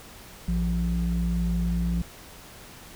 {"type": "tone pair together", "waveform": "sine", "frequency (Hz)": [58.15, 173.5], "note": ["A#1", "F3"], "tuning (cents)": [-4, -11], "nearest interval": "octave + perfect fifth", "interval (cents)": 1893, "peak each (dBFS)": -24, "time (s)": [0.48, 2.02], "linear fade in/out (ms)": 5, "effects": ["tanh soft clip ceiling -18 dBFS", "pink hiss -46 dBFS RMS until 2.95 s"]}